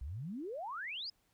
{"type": "exponential sweep", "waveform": "sine", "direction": "up", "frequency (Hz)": [58.27, 5200], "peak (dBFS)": -39, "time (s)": [0.01, 1.1], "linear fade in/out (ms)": 5, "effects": ["pink hiss -75 dBFS RMS until 1.33 s"]}